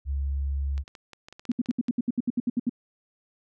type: tone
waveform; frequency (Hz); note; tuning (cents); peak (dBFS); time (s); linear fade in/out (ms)
sine; 69.3; C#2; 0; -25; 0.05-0.84; 50
type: clicks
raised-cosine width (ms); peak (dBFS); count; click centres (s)
0.2; -27; 12; 0.779 / 0.879 / 0.952 / 1.133 / 1.285 / 1.326 / 1.395 / 1.453 / 1.516 / 1.659 / 1.709 / 1.883
type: tone bursts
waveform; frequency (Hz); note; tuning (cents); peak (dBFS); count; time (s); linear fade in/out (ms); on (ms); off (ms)
sine; 241.4; B3; -39; -21; 13; 1.49-2.695; 5; 29; 69
effects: none